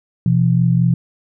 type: tone pair together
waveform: sine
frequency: 125.33 / 170 Hz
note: B2 / F3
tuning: +26 / -46 cents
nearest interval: perfect fourth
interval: 528 cents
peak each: -14 / -14 dBFS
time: 0.26-0.94 s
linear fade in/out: 2 ms
effects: none